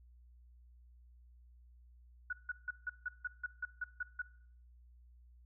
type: tone bursts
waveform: sine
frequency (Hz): 1471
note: F#6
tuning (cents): -11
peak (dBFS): -35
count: 11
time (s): 2.3-4.219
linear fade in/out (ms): 5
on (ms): 29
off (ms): 160
effects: noise-tail reverb RT60 0.6 s tail -19 dB re dry + added 60 Hz sine -58 dBFS peak until 5.45 s